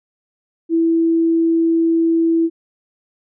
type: tone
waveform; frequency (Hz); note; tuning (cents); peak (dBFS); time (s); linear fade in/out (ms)
sine; 330; E4; +2; -12; 0.69-2.5; 50
effects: none